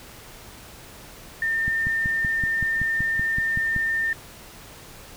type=tone; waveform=sine; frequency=1807 Hz; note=A6; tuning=46 cents sharp; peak=-21 dBFS; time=1.42-4.13 s; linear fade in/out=2 ms
type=click train; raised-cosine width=5 ms; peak=-17 dBFS; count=12; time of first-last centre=1.68-3.763 s; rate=5.28 Hz
effects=pink hiss -44 dBFS RMS until 5.16 s